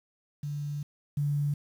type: tone pair in turn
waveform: sine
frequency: 145.7 / 144.86 Hz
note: D3 / D3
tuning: -13 / -23 cents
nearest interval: unison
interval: 10 cents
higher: first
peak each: -31 / -25 dBFS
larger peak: second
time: 0.43-0.83 / 1.17-1.54 s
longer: first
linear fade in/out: 5 ms
effects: 9-bit